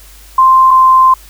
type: tone pair in turn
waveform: sine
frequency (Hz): 1046.5 / 1042.3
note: C6 / C6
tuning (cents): 0 / -7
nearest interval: unison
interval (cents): 7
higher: first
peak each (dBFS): -3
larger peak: neither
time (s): 0.38-0.71 / 0.71-1.14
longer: second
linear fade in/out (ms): 5
effects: added 50 Hz sine -37 dBFS peak until 1.29 s + white hiss -40 dBFS RMS until 1.29 s